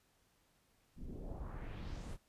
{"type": "noise with low-pass filter sweep", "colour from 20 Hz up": "brown", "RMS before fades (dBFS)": -45, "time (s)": [0.96, 2.18], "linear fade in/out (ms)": 50, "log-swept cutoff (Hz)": [210, 12000], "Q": 1.8, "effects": ["pink hiss -74 dBFS RMS until 2.28 s", "resampled to 32000 Hz"]}